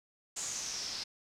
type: noise with low-pass filter sweep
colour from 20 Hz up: white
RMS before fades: -39 dBFS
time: 0.36-1.04 s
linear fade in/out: 10 ms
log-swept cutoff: 7300 to 4800 Hz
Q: 5.6
effects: none